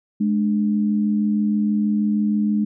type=tone pair together; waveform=sine; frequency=210 / 296.3 Hz; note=G#3 / D4; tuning=+19 / +15 cents; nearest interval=tritone; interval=596 cents; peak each=-17 / -26 dBFS; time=0.2-2.65 s; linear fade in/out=10 ms; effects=none